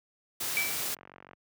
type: noise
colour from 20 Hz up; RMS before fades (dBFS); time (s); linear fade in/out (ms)
white; -33; 0.4-0.95; 10
type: tone with exponential decay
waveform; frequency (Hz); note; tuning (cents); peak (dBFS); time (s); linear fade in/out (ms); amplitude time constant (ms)
sine; 2313; D7; -27; -23; 0.57-0.89; 0; 69
type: click train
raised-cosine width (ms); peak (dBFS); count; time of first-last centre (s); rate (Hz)
0.5; -33; 23; 0.86-1.333; 46.5
effects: high-pass 100 Hz 12 dB/octave